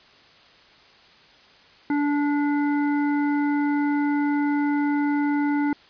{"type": "harmonic tone", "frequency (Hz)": 290.3, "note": "D4", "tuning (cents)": -20, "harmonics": [1, 3, 5, 7], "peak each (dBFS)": [-20, -30, -34, -37], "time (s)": [1.9, 5.73], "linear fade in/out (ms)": 2, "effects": ["white hiss -52 dBFS RMS until 5.89 s", "resampled to 11025 Hz"]}